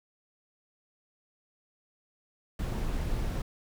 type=noise; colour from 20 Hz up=brown; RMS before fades=-31 dBFS; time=2.59-3.42 s; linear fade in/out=5 ms; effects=none